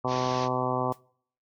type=harmonic tone; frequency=127 Hz; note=B2; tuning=49 cents sharp; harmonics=1 / 2 / 3 / 4 / 5 / 6 / 7 / 8 / 9; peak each=-34 / -34 / -34 / -34 / -34 / -34 / -34 / -34 / -34 dBFS; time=0.04-0.93 s; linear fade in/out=10 ms
type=low-pass noise; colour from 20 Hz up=white; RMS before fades=-39 dBFS; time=0.07-0.49 s; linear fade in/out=50 ms; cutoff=6100 Hz; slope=96 dB/octave
type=noise with exponential decay; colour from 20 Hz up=white; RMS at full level=-46 dBFS; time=0.92-1.01 s; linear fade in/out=2 ms; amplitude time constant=19 ms
effects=noise-tail reverb RT60 0.6 s tail -25 dB re dry